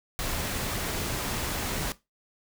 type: noise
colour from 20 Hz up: pink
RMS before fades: -31 dBFS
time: 0.19-1.92 s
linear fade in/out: 0 ms
effects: noise-tail reverb RT60 0.2 s tail -17 dB re dry